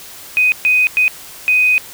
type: tone bursts at uneven times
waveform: sine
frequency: 2500 Hz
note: D#7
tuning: 8 cents sharp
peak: -9 dBFS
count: 4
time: 0.37-0.52 / 0.65-0.87 / 0.97-1.08 / 1.48-1.78 s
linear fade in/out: 0 ms
effects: white hiss -35 dBFS RMS until 1.93 s